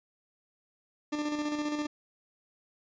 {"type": "tone with tremolo", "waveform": "40% pulse", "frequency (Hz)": 297.8, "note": "D4", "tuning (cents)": 24, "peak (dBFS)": -28, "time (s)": [1.12, 1.87], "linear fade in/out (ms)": 10, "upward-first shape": "square", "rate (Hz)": 15, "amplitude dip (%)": 40, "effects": ["resampled to 16000 Hz"]}